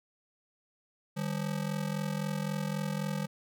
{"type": "ring-modulated tone", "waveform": "square", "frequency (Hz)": 174.61, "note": "F3", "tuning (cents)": 0, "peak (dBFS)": -29, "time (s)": [1.16, 3.27], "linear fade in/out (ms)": 20, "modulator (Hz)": 21.9, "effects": []}